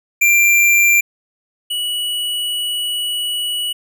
square tone pair in turn, 2371 / 2937 Hz, D7 / F#7, +16 / -13 cents, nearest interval major third, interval 371 cents, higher second, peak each -10 / -19 dBFS, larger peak first, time 0.21-1.01 / 1.7-3.73 s, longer second, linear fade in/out 10 ms, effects none

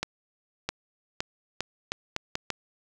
accelerating click train, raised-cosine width 0.2 ms, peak -11 dBFS, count 8, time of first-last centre 0.03-2.503 s, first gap 660 ms, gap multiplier 0.78, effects none

